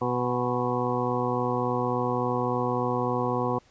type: harmonic tone with a mistuned harmonic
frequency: 123.47 Hz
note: B2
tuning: in tune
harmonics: 1 / 2 / 3 / 4 / 6 / 7 / 8 / 9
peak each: -32 / -31 / -32 / -30 / -33 / -36 / -32 / -34 dBFS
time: 0.01-3.59 s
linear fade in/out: 10 ms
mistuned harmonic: 9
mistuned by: -24 cents
effects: pink hiss -60 dBFS RMS until 3.7 s + resampled to 16000 Hz